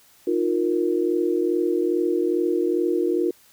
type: chord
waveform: sine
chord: Eb suspended second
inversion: none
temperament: equal with one note detuned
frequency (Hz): 311.1 / 353.5 / 466.2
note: Eb4 / F4 / Bb4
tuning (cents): 0 / +21 / 0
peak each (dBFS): -25 / -21 / -26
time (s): 0.27-3.31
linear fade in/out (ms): 5
effects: white hiss -55 dBFS RMS until 3.52 s